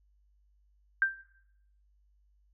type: tone with exponential decay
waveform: sine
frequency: 1574 Hz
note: G6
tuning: 7 cents sharp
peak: -19 dBFS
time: 1.02-1.21 s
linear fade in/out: 1 ms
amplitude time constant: 40 ms
effects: noise-tail reverb RT60 0.8 s tail -20 dB re dry + added 50 Hz sine -64 dBFS peak until 2.53 s